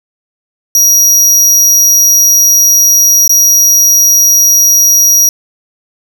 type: tone with dropouts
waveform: 40% pulse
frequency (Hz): 5750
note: F8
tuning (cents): +50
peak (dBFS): -3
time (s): 0.75-5.29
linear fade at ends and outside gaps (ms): 1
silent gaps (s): 3.278-3.294
effects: none